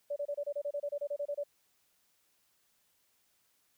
sine tone bursts, 577 Hz, D5, 31 cents flat, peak -32 dBFS, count 15, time 0.1-1.437 s, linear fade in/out 10 ms, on 63 ms, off 28 ms, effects white hiss -73 dBFS RMS until 3.77 s

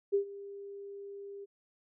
sine tone with ADSR envelope, 400 Hz, G4, 35 cents sharp, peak -23 dBFS, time 0.12-1.46 s, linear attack 24 ms, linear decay 100 ms, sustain -19 dB, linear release 25 ms, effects none

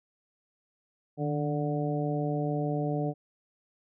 harmonic tone with a mistuned harmonic, 146.83 Hz, D3, in tune, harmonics 1 / 2 / 3 / 4 / 5, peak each -30 / -33 / -35 / -36 / -37 dBFS, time 1.17-3.14 s, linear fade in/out 50 ms, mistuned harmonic 1, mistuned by +53 cents, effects none

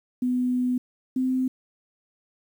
sine tone pair in turn, 250 / 257.9 Hz, B3 / C4, +21 / -25 cents, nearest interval minor second, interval 54 cents, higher second, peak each -21 dBFS, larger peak neither, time 0.22-0.78 / 1.16-1.48 s, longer first, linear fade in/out 5 ms, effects 9-bit

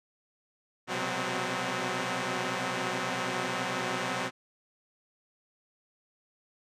5% pulse tone cluster, 123 / 132.1 / 183.5 / 202.9 / 258 Hz, B2 / C3 / F#3 / G#3 / C4, -7 / +17 / -14 / -40 / -24 cents, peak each -26 / -28 / -23 / -30 / -23 dBFS, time 0.87-4.31 s, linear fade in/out 50 ms, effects low-pass 7000 Hz 12 dB/octave

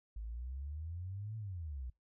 sine exponential two-way sweep, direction up then down, 51.9 to 112.1 to 59.2 Hz, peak -40 dBFS, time 0.16-1.9 s, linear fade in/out 5 ms, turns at 1.37 s, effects noise-tail reverb RT60 0.2 s tail -25 dB re dry

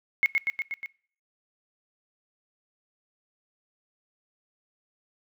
sine tone with echo, 2173 Hz, C#7, 35 cents flat, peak -17 dBFS, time 0.23-0.26 s, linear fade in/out 0 ms, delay 120 ms, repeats 5, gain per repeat -3 dB, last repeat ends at 0.86 s, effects noise-tail reverb RT60 0.5 s tail -23 dB re dry

